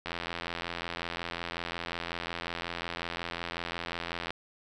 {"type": "click train", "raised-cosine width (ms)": 0.3, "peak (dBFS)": -18, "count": 364, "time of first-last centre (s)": [0.06, 4.306], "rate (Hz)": 85.5, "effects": []}